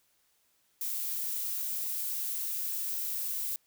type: noise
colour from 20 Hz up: violet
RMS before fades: -34 dBFS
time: 0.81-3.56 s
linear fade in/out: 2 ms
effects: white hiss -71 dBFS RMS until 3.66 s